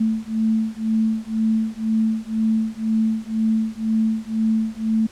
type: beating tone pair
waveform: sine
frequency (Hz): 220 / 222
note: A3 / A3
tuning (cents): 0 / +16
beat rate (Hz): 2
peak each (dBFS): -21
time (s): 0-5.07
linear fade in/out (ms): 10
effects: pink hiss -47 dBFS RMS until 5.11 s + low-pass 9000 Hz 12 dB/octave